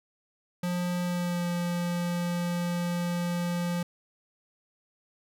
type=tone with pitch glide; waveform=square; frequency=177.2 to 174.36 Hz; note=F3 to F3; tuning=+25 to -3 cents; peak=-28 dBFS; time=0.63-3.83 s; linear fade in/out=5 ms; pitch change=-28 cents; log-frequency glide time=1.04-1.47 s; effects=none